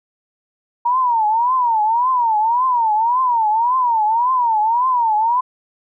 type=tone with vibrato; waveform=sine; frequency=937 Hz; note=A#5; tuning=9 cents sharp; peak=-13 dBFS; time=0.85-5.41 s; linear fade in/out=10 ms; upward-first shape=triangle; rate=1.8 Hz; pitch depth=200 cents each way; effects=none